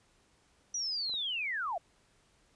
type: linear sweep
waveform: sine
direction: down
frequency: 5920 to 623 Hz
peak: -32 dBFS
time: 0.74-1.78 s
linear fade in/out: 5 ms
type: clicks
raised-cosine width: 1 ms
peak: -38 dBFS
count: 2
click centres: 1.096 / 1.14 s
effects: pink hiss -68 dBFS RMS until 2.55 s + resampled to 22050 Hz